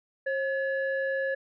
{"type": "tone pair together", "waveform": "sine", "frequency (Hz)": [537.6, 1705], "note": ["C5", "G#6"], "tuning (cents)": [47, 45], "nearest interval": "octave + minor sixth", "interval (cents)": 1998, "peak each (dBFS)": [-27, -30], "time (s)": [0.26, 1.35], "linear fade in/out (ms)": 10, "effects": ["tanh soft clip ceiling -20 dBFS"]}